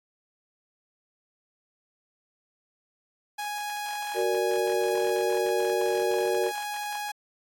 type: tone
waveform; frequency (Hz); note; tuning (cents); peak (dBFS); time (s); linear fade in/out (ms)
sawtooth; 830.6; G#5; 0; -27; 3.38-7.12; 10
type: chord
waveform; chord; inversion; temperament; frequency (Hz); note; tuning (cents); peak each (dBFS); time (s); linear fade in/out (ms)
sine; Gb augmented; none; equal; 370 / 466.2 / 587.3; Gb4 / Bb4 / D5; 0 / 0 / 0; -27 / -27 / -31; 4.14-6.52; 50
effects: AAC 64 kbps